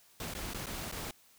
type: noise with dropouts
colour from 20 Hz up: pink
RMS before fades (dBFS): -40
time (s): 0.2-1.11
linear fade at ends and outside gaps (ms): 2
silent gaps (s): 0.338-0.349 / 0.536-0.545 / 0.66-0.667 / 0.915-0.923
effects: white hiss -63 dBFS RMS until 1.38 s